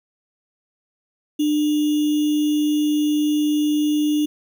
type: tone with sample-and-hold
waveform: sine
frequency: 299.4 Hz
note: D4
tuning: 33 cents sharp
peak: -16 dBFS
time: 1.39-4.26 s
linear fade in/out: 10 ms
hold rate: 3150 Hz
effects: none